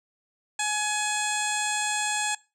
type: tone with low-pass filter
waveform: 15% pulse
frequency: 843 Hz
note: G#5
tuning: 26 cents sharp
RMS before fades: -27 dBFS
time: 0.59-2.35 s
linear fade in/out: 5 ms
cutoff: 7400 Hz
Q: 4.4
effects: noise-tail reverb RT60 0.3 s tail -23 dB re dry